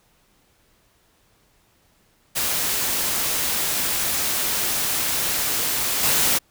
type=noise with level steps; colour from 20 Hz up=white; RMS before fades=-23 / -19 dBFS; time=2.35-6.39 s; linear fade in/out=20 ms; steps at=6.03 s; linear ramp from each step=2 ms; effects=pink hiss -61 dBFS RMS until 6.5 s